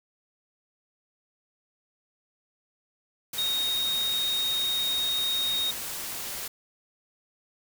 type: tone in noise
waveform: sine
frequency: 3729 Hz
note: A#7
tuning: in tune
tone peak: -25 dBFS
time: 3.38-5.71 s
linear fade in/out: 5 ms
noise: white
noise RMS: -35 dBFS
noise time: 3.33-6.48 s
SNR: +7 dB
effects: none